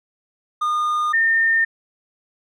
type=tone pair in turn; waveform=triangle / sine; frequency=1219 / 1815.4 Hz; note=D#6 / A#6; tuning=-36 / -46 cents; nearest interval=perfect fifth; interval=690 cents; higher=second; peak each=-16 / -14 dBFS; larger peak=second; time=0.61-1.13 / 1.13-1.65 s; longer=neither; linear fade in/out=10 ms; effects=none